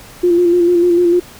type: tone with vibrato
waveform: sine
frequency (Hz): 349.2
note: F4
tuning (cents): 0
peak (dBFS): -8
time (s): 0.23-1.2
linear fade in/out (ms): 10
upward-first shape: square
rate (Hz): 6.7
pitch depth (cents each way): 29
effects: pink hiss -38 dBFS RMS until 1.39 s